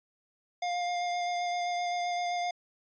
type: tone with vibrato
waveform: square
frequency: 706 Hz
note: F5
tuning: 19 cents sharp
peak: -30 dBFS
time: 0.62-2.51 s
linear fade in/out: 5 ms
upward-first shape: sine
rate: 7.7 Hz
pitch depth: 12 cents each way
effects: resampled to 16000 Hz